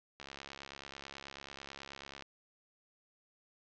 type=click train; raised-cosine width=0.2 ms; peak=-28 dBFS; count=141; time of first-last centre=0.2-2.223 s; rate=69.2 Hz; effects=low-pass 5000 Hz 12 dB/octave